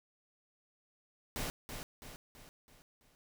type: noise with echo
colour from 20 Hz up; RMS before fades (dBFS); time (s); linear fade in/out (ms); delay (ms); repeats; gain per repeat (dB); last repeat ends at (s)
pink; -38; 1.36-1.5; 0; 330; 5; -6; 3.15
effects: none